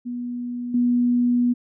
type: tone with level steps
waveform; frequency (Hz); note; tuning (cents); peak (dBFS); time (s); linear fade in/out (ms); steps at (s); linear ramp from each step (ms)
sine; 243.4; B3; -25; -26 / -16; 0.05-1.54; 20; 0.74; 5
effects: none